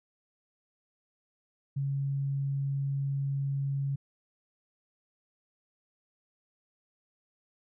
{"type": "tone", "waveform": "sine", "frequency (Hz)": 138.5, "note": "C#3", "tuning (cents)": -1, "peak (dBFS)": -28, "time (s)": [1.76, 3.96], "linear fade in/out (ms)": 10, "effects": []}